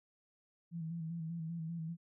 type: tone with vibrato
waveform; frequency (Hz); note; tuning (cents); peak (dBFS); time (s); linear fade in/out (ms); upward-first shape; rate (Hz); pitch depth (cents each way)
sine; 164.81; E3; 0; -38; 0.71-1.97; 50; square; 5.1; 43
effects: none